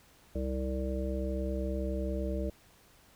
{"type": "harmonic tone with a mistuned harmonic", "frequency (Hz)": 65, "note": "C2", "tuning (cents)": -11, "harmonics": [1, 3, 5, 7, 9], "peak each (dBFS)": [-33, -38, -39, -41, -39], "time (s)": [0.35, 2.5], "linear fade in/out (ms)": 5, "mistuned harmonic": 1, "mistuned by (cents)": 40, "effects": ["pink hiss -61 dBFS RMS until 3.15 s"]}